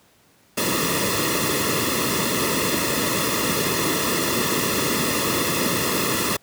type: noise with comb filter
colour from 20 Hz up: pink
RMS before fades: -22 dBFS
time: 0.57-6.37 s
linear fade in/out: 10 ms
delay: 1.3 ms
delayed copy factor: -0.8
effects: pink hiss -57 dBFS RMS until 6.42 s + high-pass 100 Hz 12 dB/octave